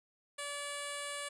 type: tone with low-pass filter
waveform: 10% pulse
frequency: 575 Hz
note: D5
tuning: 37 cents flat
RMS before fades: -41 dBFS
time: 0.38-1.29 s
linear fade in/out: 10 ms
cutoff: 9200 Hz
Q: 2.3
effects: none